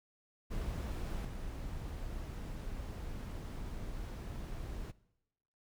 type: noise with level steps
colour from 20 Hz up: brown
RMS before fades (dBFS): -38 / -42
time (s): 0.5-4.92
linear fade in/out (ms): 20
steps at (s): 1.25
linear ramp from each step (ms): 2
effects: noise-tail reverb RT60 0.9 s tail -21 dB re dry